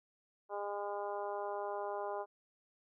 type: harmonic tone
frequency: 203.4 Hz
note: G#3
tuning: 36 cents flat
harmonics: 2 / 3 / 4 / 5 / 6 / 7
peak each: -42 / -42 / -42 / -45 / -51 / -54 dBFS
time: 0.49-2.26 s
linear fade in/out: 50 ms
effects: none